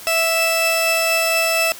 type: tone pair together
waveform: sawtooth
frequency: 658.2 / 2637 Hz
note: E5 / E7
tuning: -3 / 0 cents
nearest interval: 2 octaves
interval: 2403 cents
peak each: -15 dBFS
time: 0.07-1.72 s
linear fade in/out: 0 ms
effects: white hiss -37 dBFS RMS until 1.79 s